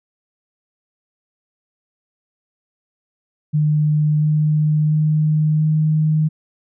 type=tone with pitch steps; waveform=sine; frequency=151.3 / 152.53 / 153.77 / 155.02 Hz; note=D#3 / D#3 / D#3 / D#3; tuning=-48 / -34 / -20 / -6 cents; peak=-13 dBFS; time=3.53-6.29 s; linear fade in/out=20 ms; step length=690 ms; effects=none